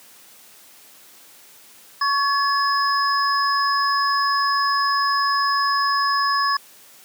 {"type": "tone cluster", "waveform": "sine", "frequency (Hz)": [1113, 1709, 5090], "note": ["C#6", "G#6", "D#8"], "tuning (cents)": [7, 49, 39], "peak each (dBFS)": [-19, -24, -24], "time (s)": [2.01, 6.57], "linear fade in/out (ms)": 5, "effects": ["white hiss -48 dBFS RMS until 7.04 s", "high-pass 150 Hz 12 dB/octave"]}